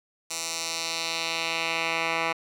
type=tone with band-pass filter sweep; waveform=10% pulse; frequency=164.81 Hz; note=E3; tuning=in tune; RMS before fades=-29 dBFS; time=0.3-2.33 s; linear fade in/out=10 ms; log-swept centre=7000 to 1800 Hz; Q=1.4; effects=none